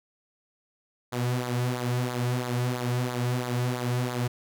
sawtooth tone with flanger, 123.47 Hz, B2, in tune, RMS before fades -28 dBFS, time 1.12-4.28 s, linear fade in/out 10 ms, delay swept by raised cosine 0.35 to 3.85 ms, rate 3 Hz, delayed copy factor -0.65, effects none

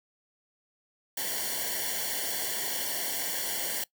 white noise with comb filter, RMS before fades -32 dBFS, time 1.17-3.84 s, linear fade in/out 5 ms, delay 0.79 ms, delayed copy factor -1, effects noise-tail reverb RT60 0.1 s tail -21 dB re dry

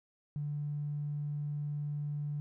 triangle tone with tanh clipping, 146.83 Hz, D3, in tune, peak -33 dBFS, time 0.36-2.4 s, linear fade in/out 0 ms, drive 2 dB, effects none

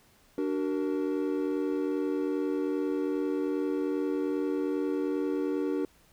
triangle chord, D augmented, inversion none, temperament equal with one note detuned, 293.7 / 376.2 / 466.2 Hz, D4 / F#4 / A#4, 0 / +29 / 0 cents, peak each -28 / -30 / -32 dBFS, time 0.38-5.85 s, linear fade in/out 2 ms, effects pink hiss -62 dBFS RMS until 6.12 s

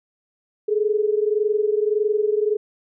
sine tone pair together, 416.1 / 437.8 Hz, G#4 / A4, +3 / -9 cents, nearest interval minor second, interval 88 cents, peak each -19 / -22 dBFS, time 0.68-2.57 s, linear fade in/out 10 ms, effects none

